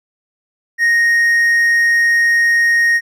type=tone; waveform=triangle; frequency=1864.7 Hz; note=A#6; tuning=in tune; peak=-8 dBFS; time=0.78-3.01 s; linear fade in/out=50 ms; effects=none